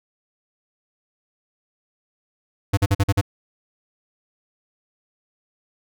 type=tone bursts; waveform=square; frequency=99.1 Hz; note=G2; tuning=19 cents sharp; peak=-15 dBFS; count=6; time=2.73-3.213 s; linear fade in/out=10 ms; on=43 ms; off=45 ms; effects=none